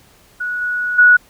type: tone with level steps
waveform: sine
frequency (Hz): 1465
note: F#6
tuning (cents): -18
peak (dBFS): -19 / -17 / -5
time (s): 0.4-1.17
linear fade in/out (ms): 10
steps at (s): 0.61 / 0.98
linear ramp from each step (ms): 10
effects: pink hiss -50 dBFS RMS until 1.29 s